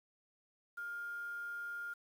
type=tone with quantisation; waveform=sine; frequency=1409 Hz; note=F6; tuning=15 cents sharp; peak=-40 dBFS; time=0.77-1.94 s; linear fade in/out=10 ms; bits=10; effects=none